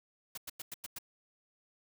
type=noise bursts; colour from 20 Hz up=white; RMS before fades=-42 dBFS; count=6; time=0.35-0.986 s; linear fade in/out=5 ms; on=26 ms; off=96 ms; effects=none